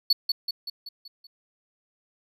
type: tone with echo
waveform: triangle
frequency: 4435 Hz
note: C#8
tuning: in tune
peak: -15 dBFS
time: 0.1-0.13 s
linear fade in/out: 5 ms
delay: 190 ms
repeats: 6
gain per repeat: -5 dB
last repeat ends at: 1.27 s
effects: none